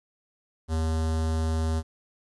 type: tone with notch filter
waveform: square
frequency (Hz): 80.1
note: E2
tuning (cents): -49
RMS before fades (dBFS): -26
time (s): 0.68-1.83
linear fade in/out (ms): 50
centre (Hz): 2300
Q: 1.2
effects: resampled to 24000 Hz + 11-bit